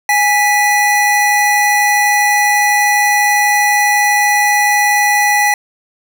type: tone pair together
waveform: square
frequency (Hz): 827.4 / 1968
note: G#5 / B6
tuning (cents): -7 / -7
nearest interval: octave + minor third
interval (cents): 1500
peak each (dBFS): -13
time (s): 0.09-5.54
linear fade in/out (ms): 2
effects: none